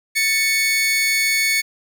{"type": "tone pair together", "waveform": "sawtooth", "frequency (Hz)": [1770.3, 2217], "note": ["A6", "C#7"], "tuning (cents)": [10, 0], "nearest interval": "major third", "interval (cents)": 390, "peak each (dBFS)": [-23, -13], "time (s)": [0.15, 1.62], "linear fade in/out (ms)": 20, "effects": []}